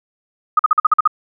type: tone bursts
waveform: sine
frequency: 1247 Hz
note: D#6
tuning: 3 cents sharp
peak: -7 dBFS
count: 8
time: 0.57-1.076 s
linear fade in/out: 5 ms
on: 23 ms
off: 46 ms
effects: none